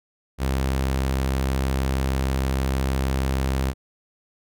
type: tone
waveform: sawtooth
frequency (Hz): 66.4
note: C2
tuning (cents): +26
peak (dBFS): -17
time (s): 0.38-3.74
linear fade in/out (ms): 50
effects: none